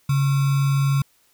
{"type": "tone with sample-and-hold", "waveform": "sine", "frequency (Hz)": 138.59, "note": "C#3", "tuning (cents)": 0, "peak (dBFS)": -16, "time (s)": [0.09, 1.02], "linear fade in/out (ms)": 5, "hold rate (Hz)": 1225, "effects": ["white hiss -61 dBFS RMS until 1.33 s"]}